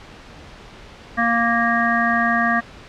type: harmonic tone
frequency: 233.1 Hz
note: A#3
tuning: in tune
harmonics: 1 / 3 / 5 / 7 / 8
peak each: -22 / -22 / -22 / -22 / -22 dBFS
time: 1.17-2.61 s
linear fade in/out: 20 ms
effects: pink hiss -41 dBFS RMS until 2.88 s + low-pass 4000 Hz 12 dB/octave